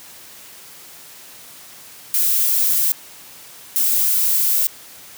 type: noise bursts at uneven times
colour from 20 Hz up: violet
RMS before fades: -17 dBFS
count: 2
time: 2.14-2.92 / 3.76-4.67 s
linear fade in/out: 0 ms
effects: white hiss -41 dBFS RMS until 5.17 s + high-pass 80 Hz 12 dB/octave